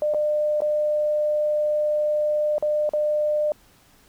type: tone with dropouts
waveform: sine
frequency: 601 Hz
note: D5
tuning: 40 cents sharp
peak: -19 dBFS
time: 0.02-3.52 s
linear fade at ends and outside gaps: 1 ms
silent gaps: 0.138-0.145 / 0.605-0.619 / 2.582-2.625 / 2.892-2.935 s
effects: pink hiss -56 dBFS RMS until 4.08 s